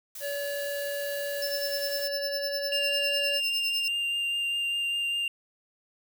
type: noise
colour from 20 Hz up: blue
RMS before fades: -40 dBFS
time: 0.15-2.08 s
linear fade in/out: 5 ms
type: harmonic tone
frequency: 569 Hz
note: C#5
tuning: 45 cents sharp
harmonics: 1 / 3 / 5 / 7 / 8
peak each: -31 / -37 / -45 / -48 / -49 dBFS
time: 0.2-3.41 s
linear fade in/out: 50 ms
type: tone with tremolo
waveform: 45% pulse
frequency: 5280 Hz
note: E8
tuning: 2 cents sharp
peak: -29 dBFS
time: 1.42-3.88 s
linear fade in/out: 2 ms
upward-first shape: sine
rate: 9.9 Hz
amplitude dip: 80%
type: tone with vibrato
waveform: triangle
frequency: 2794 Hz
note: F7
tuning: in tune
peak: -25 dBFS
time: 2.72-5.28 s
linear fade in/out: 2 ms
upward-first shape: triangle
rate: 5 Hz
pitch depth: 11 cents each way
effects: none